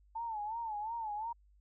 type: tone with vibrato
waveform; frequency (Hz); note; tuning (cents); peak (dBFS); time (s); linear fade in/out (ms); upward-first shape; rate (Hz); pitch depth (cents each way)
sine; 880; A5; 0; -36; 0.15-1.33; 10; sine; 2.8; 110
effects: added 50 Hz sine -62 dBFS peak until 1.6 s